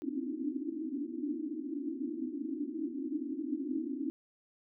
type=band-pass noise; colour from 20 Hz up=white; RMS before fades=-37 dBFS; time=0.02-4.1 s; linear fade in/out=0 ms; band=250 to 330 Hz; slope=96 dB/octave; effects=none